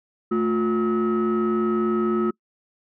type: tone cluster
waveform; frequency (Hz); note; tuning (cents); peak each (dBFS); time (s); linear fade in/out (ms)
sine; 221 / 356.4 / 1284; A3 / F4 / E6; +8 / +35 / -46; -21 / -20 / -27; 0.31-2.31; 10
effects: noise-tail reverb RT60 0.1 s tail -26 dB re dry + tanh soft clip ceiling -15 dBFS